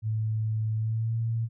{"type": "tone with pitch glide", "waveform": "sine", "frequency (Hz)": [109.5, 114.15], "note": ["A2", "A#2"], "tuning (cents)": [-8, -36], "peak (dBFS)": -25, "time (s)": [0.02, 1.49], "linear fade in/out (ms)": 50, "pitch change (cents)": 72, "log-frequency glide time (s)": [0.76, 1.16], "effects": []}